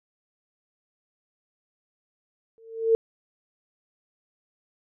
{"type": "tone with exponential growth", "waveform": "sine", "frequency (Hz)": 451.4, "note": "A4", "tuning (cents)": 44, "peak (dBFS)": -13, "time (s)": [2.58, 2.95], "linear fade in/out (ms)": 0, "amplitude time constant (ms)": 79, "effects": []}